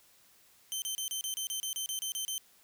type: tone bursts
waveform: 15% pulse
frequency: 3096 Hz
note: G7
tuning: 22 cents flat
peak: -26 dBFS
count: 13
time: 0.72-2.38 s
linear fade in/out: 0 ms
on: 100 ms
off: 30 ms
effects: white hiss -63 dBFS RMS until 2.63 s